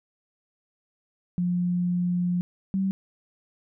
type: tone pair in turn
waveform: sine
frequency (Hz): 177.3 / 192.28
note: F3 / G3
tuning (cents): +26 / -33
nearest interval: minor second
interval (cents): 141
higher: second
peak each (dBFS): -22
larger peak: neither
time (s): 1.38-2.41 / 2.74-2.91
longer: first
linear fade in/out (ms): 0
effects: none